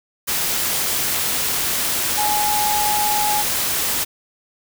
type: tone in noise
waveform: sine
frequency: 838 Hz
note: G#5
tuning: 15 cents sharp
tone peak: -19 dBFS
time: 2.17-3.43 s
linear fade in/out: 20 ms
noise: white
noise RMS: -21 dBFS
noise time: 0.27-4.05 s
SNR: -1 dB
effects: none